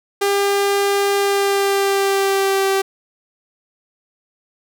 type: tone with pitch glide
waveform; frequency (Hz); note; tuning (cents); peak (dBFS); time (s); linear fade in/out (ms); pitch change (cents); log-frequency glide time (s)
sawtooth; 400.2 to 388.6; G4 to G4; +36 to -15; -11; 0.21-2.82; 10; -51; 1.16-2.68
effects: none